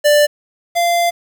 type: tone pair in turn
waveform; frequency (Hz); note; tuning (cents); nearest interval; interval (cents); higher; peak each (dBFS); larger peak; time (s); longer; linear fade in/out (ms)
square; 590 / 690.5; D5 / F5; +8 / -20; minor third; 272; second; -9 / -13; first; 0.04-0.27 / 0.75-1.11; second; 20
effects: 7-bit